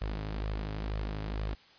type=tone with flanger; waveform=sawtooth; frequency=52.3 Hz; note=G#1; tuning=13 cents sharp; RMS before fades=-35 dBFS; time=0.01-1.55 s; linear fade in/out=10 ms; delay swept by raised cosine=1.6 to 7.3 ms; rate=2.1 Hz; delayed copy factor=+0.5; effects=white hiss -58 dBFS RMS until 1.78 s + resampled to 11025 Hz